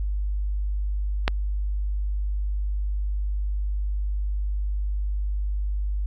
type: click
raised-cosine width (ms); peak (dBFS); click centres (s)
0.3; -5; 1.279
effects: added 50 Hz sine -23 dBFS peak until 6.06 s